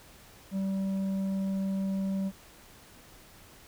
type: tone with tanh clipping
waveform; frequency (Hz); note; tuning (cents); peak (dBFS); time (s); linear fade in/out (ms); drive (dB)
sine; 193.3; G3; -24; -29; 0.51-2.32; 50; 6
effects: pink hiss -54 dBFS RMS until 3.67 s